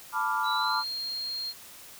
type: chord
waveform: sine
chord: B half-diminished seventh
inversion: third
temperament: equal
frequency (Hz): 880 / 987.8 / 1174.7 / 1396.9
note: A5 / B5 / D6 / F6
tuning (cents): 0 / 0 / 0 / 0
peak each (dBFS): -31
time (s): 0.12-0.84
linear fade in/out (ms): 50
type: tone with pitch glide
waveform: sine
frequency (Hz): 3939 to 4222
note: B7 to C8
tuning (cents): -5 to +15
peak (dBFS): -31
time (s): 0.43-1.54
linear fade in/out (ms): 50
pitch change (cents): +120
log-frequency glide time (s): 0.55-0.85
effects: white hiss -48 dBFS RMS until 1.99 s